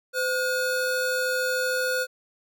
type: tone pair together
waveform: square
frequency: 511 / 1439.9 Hz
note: C5 / F#6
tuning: -41 / -48 cents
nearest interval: octave + tritone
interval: 1793 cents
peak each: -27 dBFS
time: 0.13-2.07 s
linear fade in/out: 50 ms
effects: none